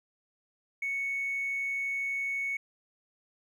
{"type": "tone with hard clipping", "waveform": "sine", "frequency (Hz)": 2217, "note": "C#7", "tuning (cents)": 0, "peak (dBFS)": -30, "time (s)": [0.82, 2.57], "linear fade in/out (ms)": 5, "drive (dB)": 1, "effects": []}